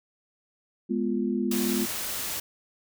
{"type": "chord", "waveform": "sine", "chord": "F diminished", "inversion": "first", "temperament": "equal with one note detuned", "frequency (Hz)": [208.4, 246.9, 349.2], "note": ["Ab3", "Cb4", "F4"], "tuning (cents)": [6, 0, 0], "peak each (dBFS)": [-28, -28, -30], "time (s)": [0.89, 1.86], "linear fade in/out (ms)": 20}
{"type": "noise", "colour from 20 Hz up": "white", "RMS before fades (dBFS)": -32, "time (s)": [1.51, 2.4], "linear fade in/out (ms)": 5}
{"effects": []}